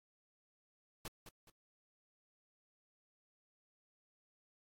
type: noise with echo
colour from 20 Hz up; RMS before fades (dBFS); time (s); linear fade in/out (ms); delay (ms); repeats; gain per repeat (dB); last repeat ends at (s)
pink; -45; 1.05-1.08; 2; 210; 2; -9; 1.5
effects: AAC 64 kbps